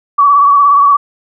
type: tone with vibrato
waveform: sine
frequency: 1138 Hz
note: C#6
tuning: 45 cents sharp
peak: -4 dBFS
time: 0.18-0.97 s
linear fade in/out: 10 ms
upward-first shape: triangle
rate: 17 Hz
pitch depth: 51 cents each way
effects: none